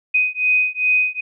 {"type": "beating tone pair", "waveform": "sine", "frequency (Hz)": [2500, 2502.5], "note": ["D#7", "D#7"], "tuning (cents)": [8, 9], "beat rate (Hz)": 2.5, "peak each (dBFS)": -18, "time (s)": [0.14, 1.21], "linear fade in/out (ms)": 10, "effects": []}